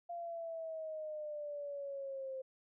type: exponential sweep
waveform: sine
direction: down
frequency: 694 to 523.3 Hz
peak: -40 dBFS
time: 0.09-2.42 s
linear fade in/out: 10 ms
effects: none